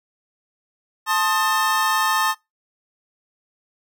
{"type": "tone cluster", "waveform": "square", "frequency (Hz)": [875, 1061, 1248, 1787], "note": ["A5", "C6", "D#6", "A6"], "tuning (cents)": [-10, 24, 5, 26], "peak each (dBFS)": -24, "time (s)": [1.06, 2.35], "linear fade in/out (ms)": 50, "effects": ["noise-tail reverb RT60 0.2 s tail -24 dB re dry"]}